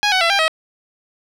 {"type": "tone with pitch steps", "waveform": "10% pulse", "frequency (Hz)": [828, 749, 673, 796, 638], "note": ["G#5", "F#5", "E5", "G5", "D#5"], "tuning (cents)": [-5, 21, 36, 26, 43], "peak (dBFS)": -5, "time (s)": [0.03, 0.48], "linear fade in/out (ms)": 0, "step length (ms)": 90, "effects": ["low-pass 6000 Hz 12 dB/octave", "7-bit"]}